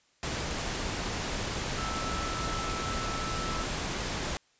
sine tone in noise, 1318.5 Hz, E6, in tune, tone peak -36 dBFS, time 1.78-3.63 s, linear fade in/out 0 ms, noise pink, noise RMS -33 dBFS, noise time 0.23-4.37 s, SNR -6 dB, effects white hiss -67 dBFS RMS until 4.59 s + resampled to 16000 Hz

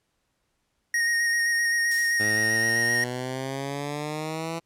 square tone with vibrato, 1864.7 Hz, A#6, in tune, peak -22 dBFS, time 0.94-3.04 s, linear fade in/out 2 ms, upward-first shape square, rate 7.7 Hz, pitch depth 13 cents each way
violet noise with exponential decay, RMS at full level -29 dBFS, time 1.91-2.83 s, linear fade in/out 5 ms, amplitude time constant 200 ms
10% pulse exponential sweep, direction up, 103.7 to 167.2 Hz, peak -21 dBFS, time 2.19-4.6 s, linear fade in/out 20 ms
effects pink hiss -74 dBFS RMS until 4.65 s + low-pass 11000 Hz 12 dB/octave

